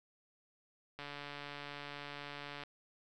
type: click train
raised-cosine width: 0.3 ms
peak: -29 dBFS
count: 238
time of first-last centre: 0.99-2.636 s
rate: 144 Hz
effects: none